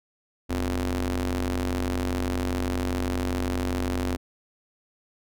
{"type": "ring-modulated tone", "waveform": "sawtooth", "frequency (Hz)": 92.5, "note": "F#2", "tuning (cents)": 0, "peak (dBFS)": -18, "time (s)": [0.49, 4.17], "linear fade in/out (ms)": 20, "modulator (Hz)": 165, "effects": []}